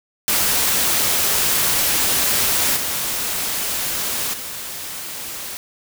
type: noise with level steps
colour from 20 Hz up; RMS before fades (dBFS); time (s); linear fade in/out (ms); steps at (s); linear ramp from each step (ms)
white; -18 / -23 / -30; 0.28-5.57; 0; 2.76 / 4.33; 10
effects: none